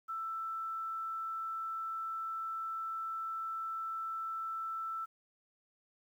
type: tone with quantisation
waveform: sine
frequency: 1327 Hz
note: E6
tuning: 11 cents sharp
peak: -36 dBFS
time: 0.08-5.06 s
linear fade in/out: 20 ms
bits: 11
effects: none